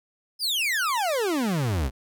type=exponential sweep; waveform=40% pulse; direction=down; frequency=5200 to 58.27 Hz; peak=-22 dBFS; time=0.39-1.91 s; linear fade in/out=50 ms; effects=none